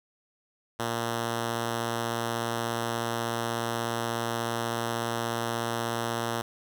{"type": "tone", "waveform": "5% pulse", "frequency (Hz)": 116.54, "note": "A#2", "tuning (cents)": 0, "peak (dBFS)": -17, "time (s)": [0.79, 6.42], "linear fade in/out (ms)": 10, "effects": []}